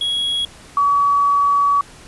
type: tone pair in turn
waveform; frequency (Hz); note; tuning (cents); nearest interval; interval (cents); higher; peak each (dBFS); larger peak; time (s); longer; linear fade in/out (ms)
triangle / sine; 3323 / 1136.8; G#7 / C#6; 0 / +43; octave + perfect fifth; 1857; first; -16 / -12; second; 0.01-0.45 / 0.77-1.81; second; 2
effects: pink hiss -42 dBFS RMS until 2.07 s + resampled to 24000 Hz

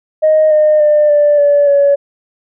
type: tone with pitch steps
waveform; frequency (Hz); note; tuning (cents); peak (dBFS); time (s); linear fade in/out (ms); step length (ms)
sine; 622.3 / 610.6 / 599 / 587.7 / 576.6 / 565.7; D#5 / D#5 / D5 / D5 / D5 / C#5; 0 / -33 / +34 / +1 / -32 / +35; -5; 0.22-1.96; 20; 290
effects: tanh soft clip ceiling -2 dBFS

